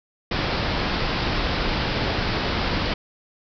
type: low-pass noise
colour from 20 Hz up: pink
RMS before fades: -24 dBFS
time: 0.31-2.94 s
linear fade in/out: 5 ms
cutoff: 5200 Hz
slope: 96 dB/octave
effects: none